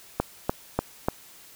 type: click train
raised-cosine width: 1 ms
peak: -8 dBFS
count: 4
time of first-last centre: 0.2-1.085 s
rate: 3.39 Hz
effects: white hiss -50 dBFS RMS until 1.55 s